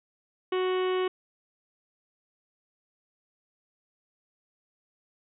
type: harmonic tone with a mistuned harmonic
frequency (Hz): 370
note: F#4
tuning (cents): 0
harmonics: 1 / 2 / 3 / 4 / 5 / 6 / 7 / 8 / 9 / 10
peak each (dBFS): -25 / -39 / -35 / -44 / -43 / -43 / -47 / -41 / -50 / -53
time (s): 0.52-1.08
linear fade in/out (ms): 5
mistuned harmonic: 9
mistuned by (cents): -16
effects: none